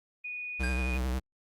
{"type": "tone", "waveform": "sine", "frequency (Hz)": 2469, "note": "D#7", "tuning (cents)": -14, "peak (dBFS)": -35, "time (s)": [0.24, 0.98], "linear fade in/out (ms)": 10}
{"type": "tone with vibrato", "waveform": "square", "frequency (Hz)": 63.5, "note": "B1", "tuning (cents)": 49, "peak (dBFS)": -29, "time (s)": [0.59, 1.2], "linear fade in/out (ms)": 20, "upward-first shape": "sine", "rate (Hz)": 11, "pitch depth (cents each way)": 66}
{"type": "tone with exponential decay", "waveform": "square", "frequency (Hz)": 1600, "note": "G6", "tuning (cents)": 35, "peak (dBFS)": -34, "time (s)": [0.63, 0.98], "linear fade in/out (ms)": 5, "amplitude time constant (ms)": 76}
{"effects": ["Opus 32 kbps"]}